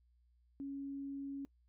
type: tone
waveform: sine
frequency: 277.2 Hz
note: C#4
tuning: in tune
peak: -40 dBFS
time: 0.6-1.45 s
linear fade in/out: 0 ms
effects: noise-tail reverb RT60 0.1 s tail -22 dB re dry + added 60 Hz sine -68 dBFS peak until 1.68 s